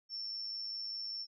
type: tone with amplitude modulation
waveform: sine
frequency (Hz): 5410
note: E8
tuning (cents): +44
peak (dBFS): -36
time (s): 0.09-1.27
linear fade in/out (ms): 50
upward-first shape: sine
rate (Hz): 105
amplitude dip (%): 50
effects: none